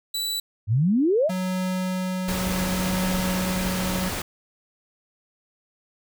sawtooth tone, 3951 Hz, B7, in tune, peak -22 dBFS, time 0.14-0.4 s, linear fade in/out 5 ms
sine exponential sweep, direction up, 98 to 703 Hz, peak -17 dBFS, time 0.67-1.31 s, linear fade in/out 50 ms
square tone with tremolo, 185 Hz, F#3, in tune, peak -24 dBFS, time 1.29-4.09 s, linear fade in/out 10 ms, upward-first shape triangle, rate 0.71 Hz, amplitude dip 25%
pink noise, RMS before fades -29 dBFS, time 2.28-4.22 s, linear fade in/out 5 ms
effects none

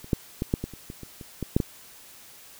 clicks, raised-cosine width 3 ms, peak -29 / -8 / -13 / -9 / -17 / -28 / -24 / -26 / -27 / -16 / -6 / -11 dBFS, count 12, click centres 0.044 / 0.132 / 0.421 / 0.539 / 0.64 / 0.737 / 0.901 / 1.033 / 1.212 / 1.427 / 1.565 / 1.602 s, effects white hiss -49 dBFS RMS until 2.59 s

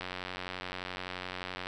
click train, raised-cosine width 0.3 ms, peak -21 dBFS, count 153, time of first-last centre 0.01-1.669 s, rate 91.6 Hz, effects none

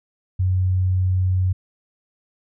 sine tone, 92.5 Hz, F#2, in tune, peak -16 dBFS, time 0.39-1.53 s, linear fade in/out 10 ms, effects none

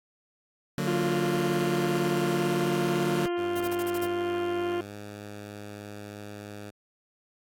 sawtooth chord, D augmented, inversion none, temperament just, 146.83 / 183.54 / 229.4 Hz, D3 / F#3 / A#3, 0 / -14 / -28 cents, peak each -27 / -27 / -29 dBFS, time 0.78-3.26 s, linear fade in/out 0 ms
harmonic tone, 349.2 Hz, F4, in tune, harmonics 1 / 2 / 3 / 4 / 5 / 6 / 7 / 8 / 9, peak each -27 / -36 / -41 / -41 / -47 / -49 / -50 / -48 / -48 dBFS, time 0.87-4.81 s, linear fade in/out 5 ms
10% pulse tone with pitch glide, 97.9 to 103.18 Hz, G2 to G#2, -2 to -11 cents, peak -31 dBFS, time 3.37-6.71 s, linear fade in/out 20 ms, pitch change +91 cents, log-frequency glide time 4.73-4.93 s
blue noise bursts, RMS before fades -39 dBFS, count 7, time 3.56-4.056 s, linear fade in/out 5 ms, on 40 ms, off 36 ms
effects AAC 64 kbps

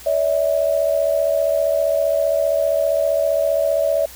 sine tone pair together, 570 / 645.2 Hz, C#5 / E5, +48 / -37 cents, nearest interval major second, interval 215 cents, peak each -18 dBFS, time 0.06-4.06 s, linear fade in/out 5 ms, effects added 62 Hz sine -45 dBFS peak until 4.15 s + white hiss -40 dBFS RMS until 4.15 s

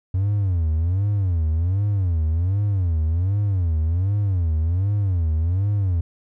triangle tone with vibrato, 90 Hz, F#2, 47 cents flat, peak -15 dBFS, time 0.14-6.01 s, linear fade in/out 5 ms, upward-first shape sine, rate 1.3 Hz, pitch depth 240 cents each way, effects tanh soft clip ceiling -11 dBFS

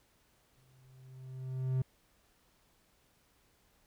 triangle tone with exponential growth, 130 Hz, C3, 11 cents flat, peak -25 dBFS, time 0.57-1.82 s, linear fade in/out 5 ms, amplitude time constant 270 ms, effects pink hiss -70 dBFS RMS until 3.86 s

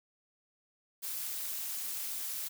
blue noise with amplitude modulation, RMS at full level -35 dBFS, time 1.02-2.49 s, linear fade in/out 20 ms, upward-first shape sine, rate 285 Hz, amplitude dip 65%, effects none

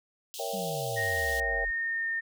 pink high-pass noise, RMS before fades -41 dBFS, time 0.34-1.4 s, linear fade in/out 0 ms, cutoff 2800 Hz, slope 96 dB/octave
sine chord, A# diminished seventh, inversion none, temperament equal, 466.2 / 554.4 / 659.3 / 784 Hz, A#4 / C#5 / E5 / G5, 0 / 0 / 0 / 0 cents, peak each -37 dBFS, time 0.39-1.65 s, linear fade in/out 5 ms
sine exponential sweep, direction down, 202 to 41.23 Hz, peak -36 dBFS, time 0.53-1.71 s, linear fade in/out 10 ms
sine tone with pitch glide, 1864.7 to 1822.1 Hz, A#6 to A#6, 0 to -40 cents, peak -28 dBFS, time 0.96-2.21 s, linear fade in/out 20 ms, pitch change -40 cents, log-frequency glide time 1.15-2.08 s
effects none

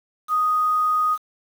sine tone with quantisation, 1244.5 Hz, D#6, in tune, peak -17 dBFS, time 0.28-1.18 s, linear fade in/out 50 ms, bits 7, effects none

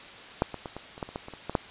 clicks, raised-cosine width 1 ms, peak -8 / -21 / -21 / -23 / -30 / -17 / -28 / -18 / -26 / -27 / -18 / -8 dBFS, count 12, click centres 0.421 / 0.543 / 0.658 / 0.766 / 0.979 / 1.028 / 1.09 / 1.159 / 1.284 / 1.337 / 1.496 / 1.552 s, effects white hiss -45 dBFS RMS until 1.7 s + resampled to 8000 Hz

